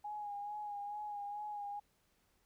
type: tone with vibrato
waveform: sine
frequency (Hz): 826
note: G#5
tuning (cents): -10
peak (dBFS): -40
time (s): 0.04-1.8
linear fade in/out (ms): 10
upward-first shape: sine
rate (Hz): 2.3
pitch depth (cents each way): 32
effects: pink hiss -75 dBFS RMS until 2.45 s